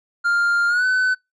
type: tone with pitch glide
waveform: triangle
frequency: 1400 to 1509.2 Hz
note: F6 to F#6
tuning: +4 to +34 cents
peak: -14 dBFS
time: 0.24-1.15 s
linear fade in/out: 20 ms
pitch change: +130 cents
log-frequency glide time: 0.68-0.85 s
effects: noise-tail reverb RT60 0.2 s tail -26 dB re dry + resampled to 22050 Hz

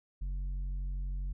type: tone with tanh clipping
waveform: sine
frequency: 46.25 Hz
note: F#1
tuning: in tune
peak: -34 dBFS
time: 0.21-1.33 s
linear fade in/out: 10 ms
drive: 6 dB
effects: none

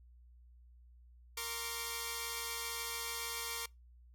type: tone cluster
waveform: 5% pulse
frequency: 463.8 / 1058 / 1156 Hz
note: A#4 / C6 / D6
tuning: -9 / +19 / -28 cents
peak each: -31 dBFS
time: 1.37-3.66 s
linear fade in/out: 5 ms
effects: noise-tail reverb RT60 0.2 s tail -24 dB re dry + added 60 Hz sine -57 dBFS peak until 4.14 s

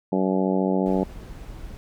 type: harmonic tone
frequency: 94.5 Hz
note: F#2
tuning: 37 cents sharp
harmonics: 2 / 3 / 4 / 5 / 6 / 7 / 8 / 9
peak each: -23 / -26 / -27 / -29 / -30 / -32 / -36 / -33 dBFS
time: 0.12-1.04 s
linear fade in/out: 5 ms
type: noise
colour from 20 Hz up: brown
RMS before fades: -38 dBFS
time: 0.86-1.77 s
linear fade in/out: 0 ms
effects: none

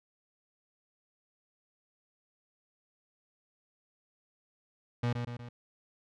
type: tone with echo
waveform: 35% pulse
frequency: 120.1 Hz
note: B2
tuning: 48 cents flat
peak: -26 dBFS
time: 5.03-5.13 s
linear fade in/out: 5 ms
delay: 120 ms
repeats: 3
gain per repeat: -5 dB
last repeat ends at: 5.49 s
effects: low-pass 4000 Hz 12 dB/octave

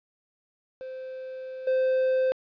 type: tone with level steps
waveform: triangle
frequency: 519 Hz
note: C5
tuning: 14 cents flat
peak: -33 / -19 dBFS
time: 0.81-2.32 s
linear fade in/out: 0 ms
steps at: 1.67 s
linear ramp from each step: 5 ms
effects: resampled to 11025 Hz + 10-bit

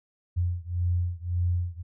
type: beating tone pair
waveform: sine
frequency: 87.31 / 89.11 Hz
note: F2 / F2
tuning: 0 / +35 cents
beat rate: 1.8 Hz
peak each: -27 / -28 dBFS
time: 0.36-1.83 s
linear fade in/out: 20 ms
effects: none

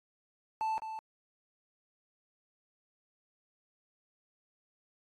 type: tone with echo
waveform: triangle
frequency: 880 Hz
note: A5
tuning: in tune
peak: -28 dBFS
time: 0.61-0.78 s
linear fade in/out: 0 ms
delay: 210 ms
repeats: 1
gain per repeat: -8 dB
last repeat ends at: 0.99 s
effects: AAC 32 kbps

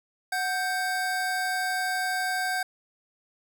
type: tone pair together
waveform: square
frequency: 740 / 1568 Hz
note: F#5 / G6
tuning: 0 / 0 cents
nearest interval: octave + minor second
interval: 1300 cents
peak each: -30 / -29 dBFS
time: 0.32-2.63 s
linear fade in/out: 5 ms
effects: none

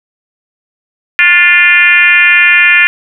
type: tone with frequency modulation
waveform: sine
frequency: 2092 Hz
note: C7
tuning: 1 cent flat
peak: -3 dBFS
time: 1.19-2.87 s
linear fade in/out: 0 ms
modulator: 334 Hz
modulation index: 1.7
effects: none

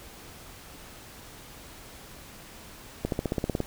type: accelerating click train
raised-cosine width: 2 ms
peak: -13 dBFS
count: 10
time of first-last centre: 3.05-3.603 s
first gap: 72 ms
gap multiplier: 0.96
effects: pink hiss -47 dBFS RMS until 3.66 s

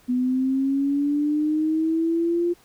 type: linear sweep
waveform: sine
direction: up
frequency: 246.9 to 349.2 Hz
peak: -19 dBFS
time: 0.08-2.54 s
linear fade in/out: 20 ms
effects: pink hiss -56 dBFS RMS until 2.64 s

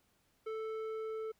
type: tone with low-pass filter sweep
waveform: square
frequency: 440 Hz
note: A4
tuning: in tune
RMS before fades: -40 dBFS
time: 0.46-1.32 s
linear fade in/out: 10 ms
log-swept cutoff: 1800 to 1100 Hz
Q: 0.77
effects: pink hiss -74 dBFS RMS until 1.39 s

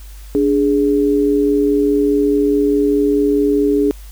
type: tone pair together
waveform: sine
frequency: 290.5 / 415.3 Hz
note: D4 / G#4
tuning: -19 / 0 cents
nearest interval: tritone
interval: 619 cents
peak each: -14 dBFS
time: 0.35-3.91 s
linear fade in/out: 0 ms
effects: added 50 Hz sine -32 dBFS peak until 4.11 s + white hiss -45 dBFS RMS until 4.11 s

